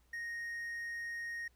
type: tone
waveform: triangle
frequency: 1864.7 Hz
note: A#6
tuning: in tune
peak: -37 dBFS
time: 0.13-1.48 s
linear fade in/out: 5 ms
effects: added 60 Hz sine -67 dBFS peak until 1.55 s + pink hiss -74 dBFS RMS until 1.55 s